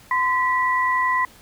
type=tone pair together; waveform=sine; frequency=1022.7 / 1953 Hz; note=C6 / B6; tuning=-40 / -20 cents; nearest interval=major seventh; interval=1120 cents; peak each=-19 / -22 dBFS; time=0.11-1.25 s; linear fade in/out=2 ms; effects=pink hiss -49 dBFS RMS until 1.41 s